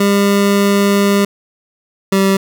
25% pulse tone pair in turn, 200.7 / 194.2 Hz, G3 / G3, +41 / -16 cents, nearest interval minor second, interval 57 cents, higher first, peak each -6 dBFS, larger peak neither, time 0-1.25 / 2.12-2.37 s, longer first, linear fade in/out 5 ms, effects none

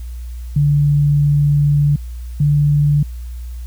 sine tone pair in turn, 145.4 / 146.33 Hz, D3 / D3, -17 / -6 cents, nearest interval unison, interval 11 cents, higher second, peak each -10 dBFS, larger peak neither, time 0.56-1.96 / 2.4-3.03 s, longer first, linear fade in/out 5 ms, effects added 60 Hz sine -25 dBFS peak until 3.66 s + white hiss -49 dBFS RMS until 3.66 s

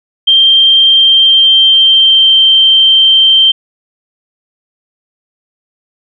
sine tone with pitch glide, 3165 to 3134 Hz, G7 to G7, +16 to -1 cents, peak -3 dBFS, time 0.27-3.52 s, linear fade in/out 10 ms, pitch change -17 cents, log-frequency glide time 0.91-2.34 s, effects none

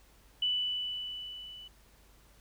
sine tone with level ramp, 2977 Hz, F#7, 10 cents sharp, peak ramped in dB -26 to -46 dBFS, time 0.42-1.68 s, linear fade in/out 5 ms, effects added 50 Hz sine -61 dBFS peak until 2.4 s + pink hiss -63 dBFS RMS until 2.4 s

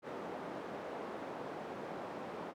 white band-pass noise, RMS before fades -44 dBFS, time 0.02-2.54 s, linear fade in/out 50 ms, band 220 to 710 Hz, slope 12 dB/octave, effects none

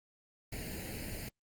pink noise with comb filter, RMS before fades -41 dBFS, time 0.52-1.29 s, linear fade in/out 5 ms, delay 0.43 ms, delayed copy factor +0.9, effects Opus 32 kbps

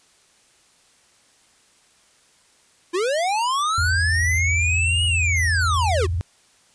square linear two-way sweep, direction up then down, 329.6 to 2922 to 329.6 Hz, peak -20 dBFS, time 2.93-6.07 s, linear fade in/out 20 ms, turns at 5.05 s
sine tone with vibrato, 85.2 Hz, F2, 42 cents flat, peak -20 dBFS, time 3.78-6.21 s, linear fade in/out 0 ms, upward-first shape sine, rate 20 Hz, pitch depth 250 cents each way
effects white hiss -57 dBFS RMS until 6.74 s + resampled to 22050 Hz

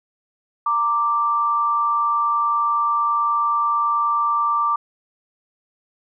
sine tone pair together, 925.4 / 1174.7 Hz, A#5 / D6, -13 / 0 cents, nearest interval major third, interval 413 cents, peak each -25 / -17 dBFS, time 0.66-4.76 s, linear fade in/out 5 ms, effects none

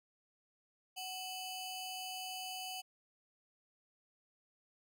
sawtooth ring-modulated tone, 1864.7 Hz, A#6, in tune, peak -35 dBFS, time 0.96-2.82 s, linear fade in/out 20 ms, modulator 1120 Hz, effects none

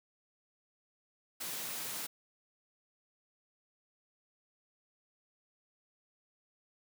white high-pass noise, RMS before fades -40 dBFS, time 1.4-2.07 s, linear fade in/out 10 ms, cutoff 110 Hz, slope 48 dB/octave, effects none

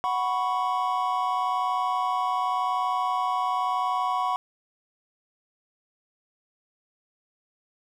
triangle chord, F# suspended fourth, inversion none, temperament equal, 740 / 987.8 / 1108.7 Hz, F#5 / B5 / C#6, 0 / 0 / 0 cents, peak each -26 dBFS, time 0.04-4.36 s, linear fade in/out 0 ms, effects none

